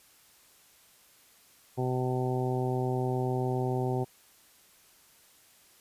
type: harmonic tone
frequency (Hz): 127.2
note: C3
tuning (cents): -48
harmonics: 1 / 2 / 3 / 4 / 5 / 6 / 7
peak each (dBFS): -30 / -36 / -32 / -40 / -41 / -37 / -42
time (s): 1.77-4.05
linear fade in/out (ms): 20
effects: white hiss -60 dBFS RMS until 5.8 s + resampled to 32000 Hz